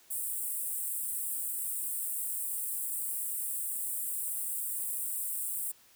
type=high-pass noise; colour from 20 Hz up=pink; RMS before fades=-35 dBFS; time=0.1-5.72 s; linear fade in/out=10 ms; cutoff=8000 Hz; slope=96 dB/octave; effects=white hiss -61 dBFS RMS until 5.95 s